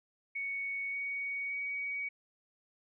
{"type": "tone with pitch steps", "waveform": "sine", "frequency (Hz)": [2225, 2240, 2256], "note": ["C#7", "C#7", "C#7"], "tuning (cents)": [6, 18, 30], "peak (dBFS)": -34, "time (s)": [0.35, 2.09], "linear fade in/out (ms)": 10, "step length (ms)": 580, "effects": []}